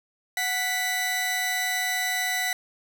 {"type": "tone pair together", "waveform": "sawtooth", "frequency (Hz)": [740, 1975.6], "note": ["F#5", "B6"], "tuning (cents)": [0, 0], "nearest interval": "octave + perfect fourth", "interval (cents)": 1700, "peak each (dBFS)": [-27, -22], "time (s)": [0.37, 2.53], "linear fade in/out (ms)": 2, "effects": []}